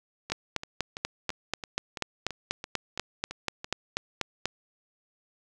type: two click trains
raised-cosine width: 0.2 ms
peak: -19 / -10 dBFS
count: 11 / 18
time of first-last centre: 0.3-3.644 / 0.32-4.456 s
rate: 2.99 / 4.11 Hz
effects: none